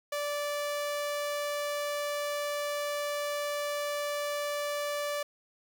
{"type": "tone", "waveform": "sawtooth", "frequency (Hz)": 583, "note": "D5", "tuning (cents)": -13, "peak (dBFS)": -27, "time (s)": [0.12, 5.23], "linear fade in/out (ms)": 5, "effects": []}